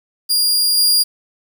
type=tone with level steps; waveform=sawtooth; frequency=4823 Hz; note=D8; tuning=45 cents sharp; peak=-10 / -8 dBFS; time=0.29-1.04 s; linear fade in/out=20 ms; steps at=0.77 s; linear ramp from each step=10 ms; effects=7-bit